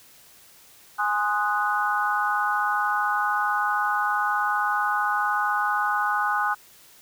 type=chord; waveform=sine; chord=Ab dominant seventh; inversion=none; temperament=equal; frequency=830.6 / 1046.5 / 1244.5 / 1480 Hz; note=Ab5 / C6 / Eb6 / Gb6; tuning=0 / 0 / 0 / 0 cents; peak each=-26 / -30 / -26 / -26 dBFS; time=0.98-6.55 s; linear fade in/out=20 ms; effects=white hiss -52 dBFS RMS until 7.01 s